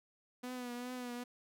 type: tone with vibrato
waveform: sawtooth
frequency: 246.9 Hz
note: B3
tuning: in tune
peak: -37 dBFS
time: 0.43-1.24 s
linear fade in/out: 10 ms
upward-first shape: triangle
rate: 2.5 Hz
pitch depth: 46 cents each way
effects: none